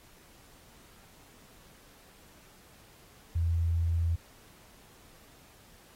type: tone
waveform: sine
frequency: 83.7 Hz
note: E2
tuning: 27 cents sharp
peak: -25 dBFS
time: 3.35-4.16 s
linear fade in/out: 10 ms
effects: pink hiss -58 dBFS RMS until 5.95 s + AAC 48 kbps